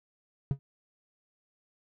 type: tone with exponential decay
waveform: triangle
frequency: 138 Hz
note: C#3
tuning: 7 cents flat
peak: -19 dBFS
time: 0.51-0.59 s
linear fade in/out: 0 ms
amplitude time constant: 16 ms
effects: none